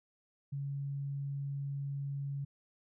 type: tone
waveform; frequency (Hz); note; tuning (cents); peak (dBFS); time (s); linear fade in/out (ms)
sine; 140; C#3; +18; -35; 0.52-2.45; 10
effects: none